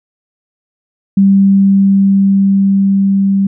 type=tone with level ramp; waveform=sine; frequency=196 Hz; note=G3; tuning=in tune; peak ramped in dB=-4 to -8 dBFS; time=1.17-3.47 s; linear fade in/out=5 ms; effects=none